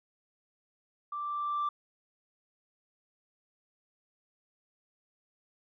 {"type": "tone with level ramp", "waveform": "sine", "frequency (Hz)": 1174.7, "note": "D6", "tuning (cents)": 0, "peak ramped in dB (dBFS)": [-34, -26], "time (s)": [1.12, 1.69], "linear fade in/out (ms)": 5, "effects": ["tanh soft clip ceiling -26 dBFS"]}